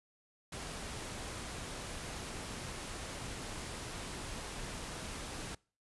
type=noise; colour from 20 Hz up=pink; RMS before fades=-43 dBFS; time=0.52-5.55 s; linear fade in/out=5 ms; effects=noise-tail reverb RT60 0.4 s tail -25 dB re dry + resampled to 24000 Hz